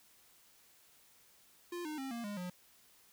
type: tone with pitch steps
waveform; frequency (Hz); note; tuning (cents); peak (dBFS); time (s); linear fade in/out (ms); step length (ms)
square; 349.2 / 305.8 / 267.7 / 234.4 / 205.3 / 179.72; F4 / D#4 / C4 / A#3 / G#3 / F3; 0 / -30 / +40 / +10 / -20 / +50; -40; 1.72-2.5; 5; 130
effects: white hiss -65 dBFS RMS until 3.12 s